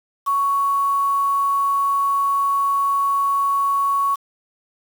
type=tone with quantisation; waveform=sine; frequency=1114 Hz; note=C#6; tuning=8 cents sharp; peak=-16 dBFS; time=0.26-4.16 s; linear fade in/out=20 ms; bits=6; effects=none